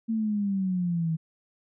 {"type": "exponential sweep", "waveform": "sine", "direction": "down", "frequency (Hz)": [227.5, 158.8], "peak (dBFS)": -24, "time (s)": [0.08, 1.17], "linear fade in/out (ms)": 20, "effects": []}